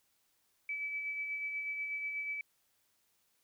sine tone with tremolo, 2300 Hz, D7, 37 cents flat, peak -34 dBFS, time 0.69-2.41 s, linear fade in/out 2 ms, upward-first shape sine, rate 8.2 Hz, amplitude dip 35%, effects white hiss -75 dBFS RMS until 3.43 s

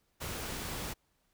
pink noise, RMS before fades -39 dBFS, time 0.2-0.94 s, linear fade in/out 20 ms, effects pink hiss -75 dBFS RMS until 1.33 s

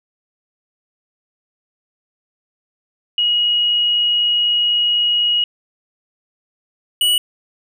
sine / square tone pair in turn, 2896 / 2936 Hz, F#7 / F#7, -38 / -14 cents, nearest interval unison, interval 24 cents, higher second, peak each -13 dBFS, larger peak neither, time 3.18-5.44 / 7.01-7.18 s, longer first, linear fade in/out 2 ms, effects none

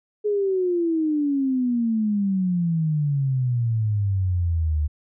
sine exponential sweep, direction down, 423.6 to 73.42 Hz, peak -19 dBFS, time 0.24-4.88 s, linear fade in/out 20 ms, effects none

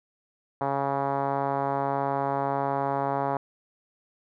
5% pulse tone with low-pass filter, 138.59 Hz, C#3, in tune, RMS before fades -27 dBFS, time 0.61-3.37 s, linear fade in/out 2 ms, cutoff 860 Hz, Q 2.1, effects none

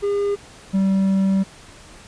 triangle tone pair in turn, 404.6 / 193.11 Hz, G#4 / G3, -45 / -26 cents, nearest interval octave + minor second, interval 1281 cents, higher first, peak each -16 / -13 dBFS, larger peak second, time 0.02-0.36 / 0.73-1.44 s, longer second, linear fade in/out 20 ms, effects pink hiss -44 dBFS RMS until 2.07 s + resampled to 22050 Hz

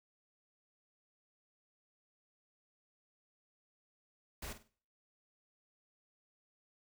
pink noise with echo, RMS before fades -44 dBFS, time 4.42-4.53 s, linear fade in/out 5 ms, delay 50 ms, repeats 3, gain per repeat -11 dB, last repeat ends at 4.68 s, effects noise-tail reverb RT60 0.5 s tail -21 dB re dry

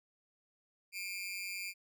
sawtooth tone with amplitude modulation, 2378 Hz, D7, 21 cents sharp, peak -32 dBFS, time 0.92-1.74 s, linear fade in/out 50 ms, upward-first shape sine, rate 190 Hz, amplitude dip 85%, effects none

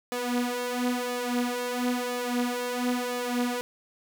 sawtooth tone with flanger, 245.7 Hz, B3, 9 cents flat, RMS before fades -29 dBFS, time 0.12-3.61 s, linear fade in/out 0 ms, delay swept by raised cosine 1.7 to 6.3 ms, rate 0.99 Hz, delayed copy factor +0.75, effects none

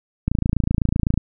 click train, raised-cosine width 5 ms, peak -6 dBFS, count 26, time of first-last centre 0.28-1.176 s, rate 27.9 Hz, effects none

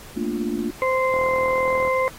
sine chord, Bb major seventh, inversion third, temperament equal with one note detuned, 220 / 235.8 / 293.7 / 349.2 Hz, A3 / Bb3 / D4 / F4, 0 / +20 / 0 / 0 cents, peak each -28 dBFS, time 0.16-0.71 s, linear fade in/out 10 ms
harmonic tone, 520 Hz, C5, 11 cents flat, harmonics 1 / 2 / 4, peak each -20 / -23 / -26 dBFS, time 0.82-2.08 s, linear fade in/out 0 ms
click train, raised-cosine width 1 ms, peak -19 dBFS, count 31, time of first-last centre 1.14-1.875 s, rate 40.8 Hz
effects pink hiss -43 dBFS RMS until 2.18 s + AAC 48 kbps

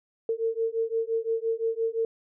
sine beating tone pair, 450.4 / 456.2 Hz, A4 / A#4, +40 / -37 cents, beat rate 5.8 Hz, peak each -28 dBFS, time 0.29-2.05 s, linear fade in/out 2 ms, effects none

